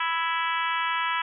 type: harmonic tone with a mistuned harmonic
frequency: 329.6 Hz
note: E4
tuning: in tune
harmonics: 3 / 4 / 5 / 6 / 7 / 8 / 9 / 10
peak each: -28 / -30 / -32 / -34 / -35 / -36 / -37 / -38 dBFS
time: 0-1.22 s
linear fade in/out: 5 ms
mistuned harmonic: 5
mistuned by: +18 cents
effects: none